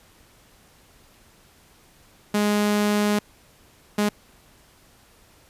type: tone bursts at uneven times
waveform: sawtooth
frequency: 207.8 Hz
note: G#3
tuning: 1 cent sharp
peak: -15 dBFS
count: 2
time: 2.34-3.19 / 3.98-4.09 s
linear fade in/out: 5 ms
effects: pink hiss -55 dBFS RMS until 5.49 s + resampled to 32000 Hz